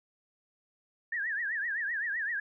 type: tone with vibrato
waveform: sine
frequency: 1753 Hz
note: A6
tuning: 7 cents flat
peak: -30 dBFS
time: 1.12-2.4 s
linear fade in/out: 5 ms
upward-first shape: triangle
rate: 7.8 Hz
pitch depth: 200 cents each way
effects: none